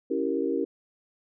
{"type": "chord", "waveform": "sine", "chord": "C# diminished seventh", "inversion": "none", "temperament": "equal with one note detuned", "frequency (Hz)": [277.2, 329.6, 388.2, 466.2], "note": ["C#4", "E4", "G4", "Bb4"], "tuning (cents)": [0, 0, -17, 0], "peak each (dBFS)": -30, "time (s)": [0.1, 0.65], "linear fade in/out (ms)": 10, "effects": []}